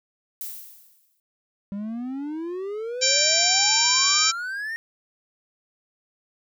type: noise with exponential decay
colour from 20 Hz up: violet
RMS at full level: -31 dBFS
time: 0.41-1.2 s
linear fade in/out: 1 ms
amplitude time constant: 170 ms
type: exponential sweep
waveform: triangle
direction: up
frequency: 196 to 1864.7 Hz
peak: -26 dBFS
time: 1.72-4.76 s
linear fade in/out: 0 ms
type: harmonic tone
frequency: 783 Hz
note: G5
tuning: 2 cents flat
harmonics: 2 / 3 / 4 / 5 / 6 / 7 / 8 / 9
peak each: -31 / -27 / -30 / -27 / -27 / -22 / -30 / -23 dBFS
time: 3.01-4.32 s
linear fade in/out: 20 ms
effects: none